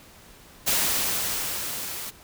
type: noise with level ramp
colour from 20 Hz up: white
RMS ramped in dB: -22 to -35 dBFS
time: 0.66-2.11 s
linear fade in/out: 20 ms
effects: pink hiss -50 dBFS RMS until 2.23 s